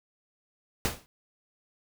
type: noise with exponential decay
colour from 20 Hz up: pink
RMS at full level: -25 dBFS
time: 0.85-1.06 s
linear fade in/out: 0 ms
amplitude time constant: 44 ms
effects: none